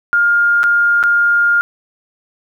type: tone with dropouts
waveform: sine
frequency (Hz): 1411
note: F6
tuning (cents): +17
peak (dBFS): -9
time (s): 0.13-1.61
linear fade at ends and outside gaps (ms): 0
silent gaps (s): 0.632-0.639 / 1.029-1.037
effects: 8-bit